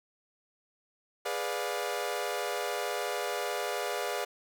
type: chord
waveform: sawtooth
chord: G# diminished seventh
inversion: none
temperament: equal with one note detuned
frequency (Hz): 415.3 / 493.9 / 587.3 / 709.4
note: G#4 / B4 / D5 / F5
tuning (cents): 0 / 0 / 0 / +27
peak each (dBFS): -33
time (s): 1.25-4.25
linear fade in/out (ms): 10
effects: none